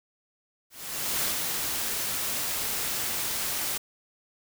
white noise with ADSR envelope, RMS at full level -27 dBFS, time 0.7-3.78 s, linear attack 530 ms, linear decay 130 ms, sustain -3 dB, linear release 8 ms, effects none

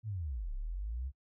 sine linear two-way sweep, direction down then up, 115.6 to 31.37 to 69.4 Hz, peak -35 dBFS, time 0.03-1.12 s, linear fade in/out 50 ms, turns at 0.53 s, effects noise-tail reverb RT60 0.1 s tail -25 dB re dry

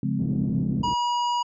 sine chord, Db major seventh, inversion none, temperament equal with one note detuned, 138.59 / 174.61 / 207.7 / 256.4 Hz, Db3 / F3 / Ab3 / C4, 0 / 0 / 0 / -35 cents, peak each -27 / -30 / -27 / -29 dBFS, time 0.03-0.82 s, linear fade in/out 2 ms
white low-pass noise, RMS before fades -32 dBFS, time 0.19-0.94 s, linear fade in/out 2 ms, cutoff 300 Hz, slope 24 dB/octave
harmonic tone, 964 Hz, B5, 42 cents flat, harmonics 1 / 3 / 5 / 7, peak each -22 / -33 / -39 / -44 dBFS, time 0.83-1.43 s, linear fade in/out 10 ms
effects high-pass 60 Hz 12 dB/octave

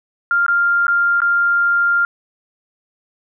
sine tone with dropouts, 1396.9 Hz, F6, in tune, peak -12 dBFS, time 0.31-2.05 s, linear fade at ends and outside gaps 1 ms, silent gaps 0.464-0.482 / 0.868-0.881 / 1.204-1.218 s, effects none

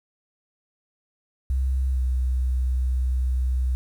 sine tone with pitch glide, 65.41 to 63.47 Hz, C2 to B1, 0 to +48 cents, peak -20 dBFS, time 1.5-3.75 s, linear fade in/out 0 ms, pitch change -52 cents, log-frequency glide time 1.91-1.99 s, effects 9-bit

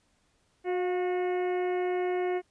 harmonic tone with a mistuned harmonic, 363.5 Hz, F#4, 31 cents flat, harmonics 1 / 2 / 3 / 4 / 5 / 6 / 7 / 8, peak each -27 / -34 / -46 / -47 / -45 / -43 / -55 / -55 dBFS, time 0.64-2.42 s, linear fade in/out 50 ms, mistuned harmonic 2, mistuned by -32 cents, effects pink hiss -70 dBFS RMS until 2.5 s + resampled to 22050 Hz

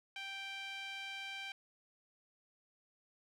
sawtooth tone with band-pass filter, 784 Hz, G5, in tune, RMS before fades -45 dBFS, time 0.16-1.52 s, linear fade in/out 2 ms, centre 2700 Hz, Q 2.5, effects none

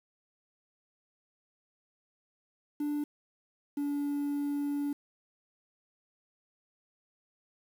triangle tone pair in turn, 293.7 / 287.3 Hz, D4 / D4, 0 / -38 cents, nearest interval unison, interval 38 cents, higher first, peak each -27 dBFS, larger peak neither, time 2.8-3.04 / 3.77-4.93 s, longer second, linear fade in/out 5 ms, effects tanh soft clip ceiling -23 dBFS + 9-bit

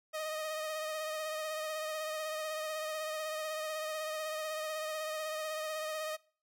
sawtooth tone with vibrato, 622.3 Hz, D#5, in tune, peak -32 dBFS, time 0.13-6.17 s, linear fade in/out 20 ms, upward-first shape triangle, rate 16 Hz, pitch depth 32 cents each way, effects noise-tail reverb RT60 0.4 s tail -22 dB re dry

